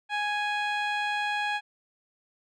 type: tone with low-pass filter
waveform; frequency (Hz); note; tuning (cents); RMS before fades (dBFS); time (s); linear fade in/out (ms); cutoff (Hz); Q
15% pulse; 830.6; G#5; 0; -29; 0.09-1.61; 50; 3500; 0.65
effects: none